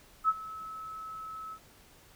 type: tone with ADSR envelope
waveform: sine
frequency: 1297 Hz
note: E6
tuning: 28 cents flat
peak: -20 dBFS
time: 0.24-1.59 s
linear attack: 47 ms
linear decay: 39 ms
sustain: -19 dB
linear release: 67 ms
effects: pink hiss -58 dBFS RMS until 2.15 s